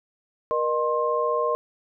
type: tone cluster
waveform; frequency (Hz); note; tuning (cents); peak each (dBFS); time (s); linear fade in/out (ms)
sine; 475.4 / 610 / 1060; A#4 / D#5 / C6; +34 / -34 / +22; -25 / -26 / -25; 0.51-1.55; 0
effects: none